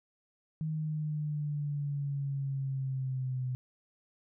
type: exponential sweep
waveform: sine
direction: down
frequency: 157.5 to 126.7 Hz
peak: -31 dBFS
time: 0.61-3.55 s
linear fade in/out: 0 ms
effects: none